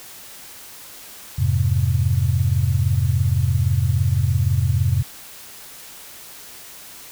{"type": "chord", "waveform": "sine", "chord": "F minor", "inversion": "none", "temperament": "just", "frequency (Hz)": [87.31, 104.77, 130.96], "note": ["F2", "Ab2", "C3"], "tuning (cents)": [0, 16, 2], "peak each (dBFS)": -20, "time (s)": [1.38, 5.03], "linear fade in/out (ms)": 10, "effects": ["white hiss -40 dBFS RMS until 7.11 s"]}